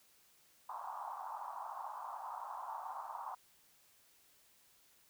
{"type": "band-pass noise", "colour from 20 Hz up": "white", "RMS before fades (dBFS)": -45, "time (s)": [0.69, 3.35], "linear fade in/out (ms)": 5, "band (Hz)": [760, 1100], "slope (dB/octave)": 48, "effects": ["white hiss -68 dBFS RMS until 5.09 s"]}